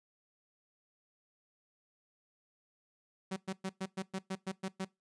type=tone bursts; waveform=sawtooth; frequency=190 Hz; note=F#3; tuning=46 cents sharp; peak=-31 dBFS; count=10; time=3.31-4.85 s; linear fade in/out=10 ms; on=55 ms; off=110 ms; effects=noise-tail reverb RT60 0.2 s tail -21 dB re dry + resampled to 22050 Hz